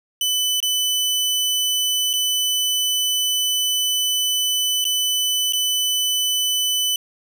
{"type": "tone with dropouts", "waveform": "sawtooth", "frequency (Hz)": 3000, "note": "F#7", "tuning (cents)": 23, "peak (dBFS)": -15, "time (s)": [0.21, 6.96], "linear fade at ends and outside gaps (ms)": 2, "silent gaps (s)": [[0.603, 0.627], [2.132, 2.136], [4.843, 4.851], [5.525, 5.533]], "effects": []}